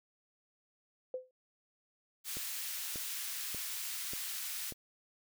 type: tone with exponential decay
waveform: sine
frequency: 511 Hz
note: C5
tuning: 41 cents flat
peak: -32 dBFS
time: 1.14-1.31 s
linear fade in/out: 2 ms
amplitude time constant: 35 ms
type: high-pass noise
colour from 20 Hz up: white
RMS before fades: -40 dBFS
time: 2.24-4.74 s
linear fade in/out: 50 ms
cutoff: 1600 Hz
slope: 12 dB/octave
type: click train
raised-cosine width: 2 ms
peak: -32 dBFS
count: 5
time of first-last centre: 2.37-4.723 s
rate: 1.7 Hz
effects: none